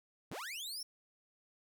sawtooth linear sweep, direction up, 56.5 to 5560 Hz, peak -38 dBFS, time 0.31-0.83 s, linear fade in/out 5 ms, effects none

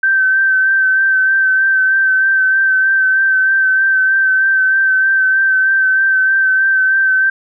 sine tone with vibrato, 1548 Hz, G6, 22 cents flat, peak -9 dBFS, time 0.03-7.3 s, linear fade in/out 5 ms, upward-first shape sine, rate 3.2 Hz, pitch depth 22 cents each way, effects none

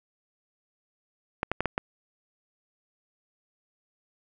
clicks, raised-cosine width 0.5 ms, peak -11 dBFS, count 5, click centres 1.431 / 1.516 / 1.606 / 1.657 / 1.779 s, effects none

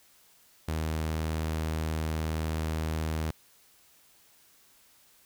sawtooth tone, 79.1 Hz, D#2, 29 cents sharp, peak -25 dBFS, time 0.68-3.31 s, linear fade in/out 5 ms, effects white hiss -61 dBFS RMS until 5.25 s

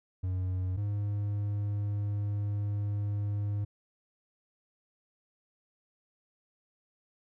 triangle tone pair in turn, 92.5 / 102.62 Hz, F#2 / G#2, 0 / -20 cents, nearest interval major second, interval 180 cents, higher second, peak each -27 dBFS, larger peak neither, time 0.23-0.77 / 0.77-3.65 s, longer second, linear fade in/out 10 ms, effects none

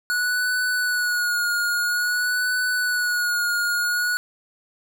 square tone with vibrato, 1461 Hz, F#6, 22 cents flat, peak -21 dBFS, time 0.1-4.17 s, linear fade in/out 0 ms, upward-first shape sine, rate 0.5 Hz, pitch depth 38 cents each way, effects none

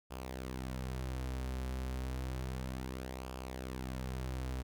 sawtooth tone with flanger, 64.3 Hz, C2, 30 cents flat, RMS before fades -40 dBFS, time 0.1-4.63 s, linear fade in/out 20 ms, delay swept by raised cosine 0.5 to 6.4 ms, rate 0.31 Hz, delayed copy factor -0.5, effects none

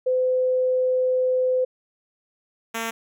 sine / 5% pulse tone pair in turn, 510 / 227.2 Hz, C5 / A#3, -44 / -44 cents, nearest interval octave + major second, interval 1400 cents, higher first, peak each -18 / -15 dBFS, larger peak second, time 0.06-1.65 / 2.74-2.91 s, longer first, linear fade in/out 10 ms, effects none

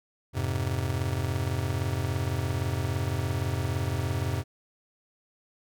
square chord, F minor, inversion none, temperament just, 87.31 / 104.77 / 130.96 Hz, F2 / Ab2 / C3, 0 / +16 / +2 cents, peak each -32 dBFS, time 0.33-4.44 s, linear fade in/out 50 ms, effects none

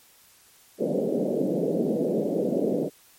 white band-pass noise, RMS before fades -25 dBFS, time 0.78-2.9 s, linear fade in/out 50 ms, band 160 to 560 Hz, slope 48 dB/octave, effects white hiss -56 dBFS RMS until 3.18 s + MP3 64 kbps

